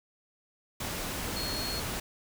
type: tone in noise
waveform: sine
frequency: 4312 Hz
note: C#8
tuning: 49 cents flat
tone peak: -35 dBFS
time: 1.36-1.8 s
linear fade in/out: 5 ms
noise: pink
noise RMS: -35 dBFS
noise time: 0.8-2 s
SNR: -3 dB
effects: none